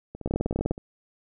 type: two click trains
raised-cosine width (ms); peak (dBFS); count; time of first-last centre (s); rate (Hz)
2; -12 / -24; 10 / 11; 0.26-0.71 / 0.15-0.779; 20 / 15.9
effects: none